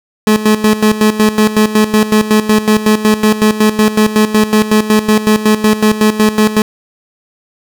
30% pulse tone with tremolo, 214.4 Hz, A3, 45 cents flat, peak -3 dBFS, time 0.27-6.62 s, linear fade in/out 2 ms, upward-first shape square, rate 5.4 Hz, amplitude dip 75%, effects none

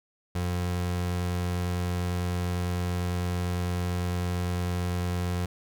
30% pulse tone, 88.9 Hz, F2, 31 cents sharp, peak -24 dBFS, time 0.35-5.46 s, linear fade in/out 5 ms, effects none

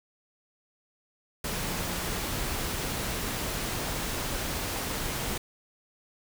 sine tone in noise, 176.1 Hz, F3, 15 cents sharp, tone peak -39 dBFS, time 1.52-2.09 s, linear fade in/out 5 ms, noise pink, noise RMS -32 dBFS, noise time 1.44-5.38 s, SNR -10 dB, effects none

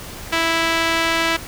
sawtooth tone with band-pass filter, 329.6 Hz, E4, in tune, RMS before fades -19 dBFS, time 0.32-1.37 s, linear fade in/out 10 ms, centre 2400 Hz, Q 0.91, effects pink hiss -34 dBFS RMS until 1.47 s

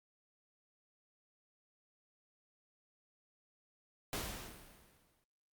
pink noise with exponential decay, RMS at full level -38 dBFS, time 4.13-5.24 s, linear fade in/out 1 ms, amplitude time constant 240 ms, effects Opus 48 kbps

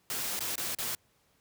white noise with dropouts, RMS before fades -34 dBFS, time 0.1-0.95 s, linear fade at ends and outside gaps 1 ms, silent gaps 0.392-0.406 / 0.556-0.579 / 0.749-0.786 s, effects pink hiss -69 dBFS RMS until 1.4 s + high-pass 60 Hz 12 dB/octave

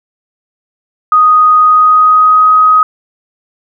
sine tone with pitch glide, 1244.5 to 1259 Hz, D#6 to D#6, 0 to +20 cents, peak -3 dBFS, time 1.12-2.83 s, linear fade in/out 2 ms, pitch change +20 cents, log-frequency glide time 1.59-2.51 s, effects none

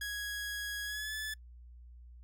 sawtooth tone with pitch glide, 1661.2 to 1732.7 Hz, G#6 to A6, 0 to -27 cents, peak -33 dBFS, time 0.01-1.34 s, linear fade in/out 5 ms, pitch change +73 cents, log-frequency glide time 0.84-1.14 s, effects noise-tail reverb RT60 0.1 s tail -26 dB re dry + added 60 Hz sine -50 dBFS peak until 2.23 s

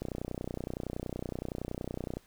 click train, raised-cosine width 2 ms, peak -22 dBFS, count 67, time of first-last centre 0.02-2.17 s, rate 30.7 Hz, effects pink hiss -63 dBFS RMS until 2.26 s

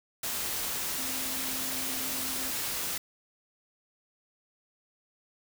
sine tone in noise, 261.6 Hz, C4, in tune, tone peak -43 dBFS, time 0.98-2.51 s, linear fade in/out 5 ms, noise white, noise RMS -33 dBFS, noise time 0.23-2.98 s, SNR -13 dB, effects none

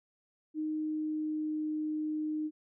sine tone with pitch glide, 309.4 to 307.3 Hz, D#4 to D#4, -10 to -21 cents, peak -31 dBFS, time 0.54-2.51 s, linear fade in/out 50 ms, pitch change -11 cents, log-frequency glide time 0.72-1.69 s, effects none

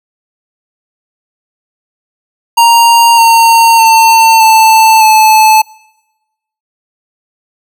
square tone with pitch steps, 932.3 / 916.3 / 900.5 / 885.1 / 869.9 Hz, A#5 / A#5 / A5 / A5 / A5, 0 / -30 / +40 / +10 / -20 cents, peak -3 dBFS, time 2.57-5.62 s, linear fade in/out 10 ms, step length 610 ms, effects noise-tail reverb RT60 1.0 s tail -25 dB re dry

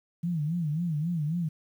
sine tone with vibrato, 161 Hz, E3, 41 cents flat, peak -26 dBFS, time 0.23-1.49 s, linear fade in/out 10 ms, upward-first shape sine, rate 3.7 Hz, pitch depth 160 cents each way, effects 10-bit

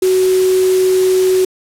sine tone in noise, 373.1 Hz, F#4, 14 cents sharp, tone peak -9 dBFS, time 0.02-1.45 s, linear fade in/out 5 ms, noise white, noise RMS -25 dBFS, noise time 0.02-1.45 s, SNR +13 dB, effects low-pass 12000 Hz 12 dB/octave

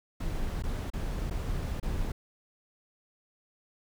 brown noise with dropouts, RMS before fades -32 dBFS, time 0.2-2.12 s, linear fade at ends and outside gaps 5 ms, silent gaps 0.624-0.636 / 0.902-0.934 / 1.3-1.308 / 1.8-1.828 s, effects none

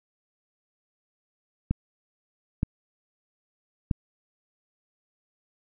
clicks, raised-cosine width 5 ms, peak -11 dBFS, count 3, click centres 1.71 / 2.631 / 3.912 s, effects none

